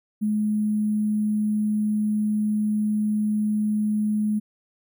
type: tone with sample-and-hold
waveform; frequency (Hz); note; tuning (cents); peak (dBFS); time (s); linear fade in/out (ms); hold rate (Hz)
sine; 211.6; G#3; +33; -20; 0.21-4.4; 20; 11025
effects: none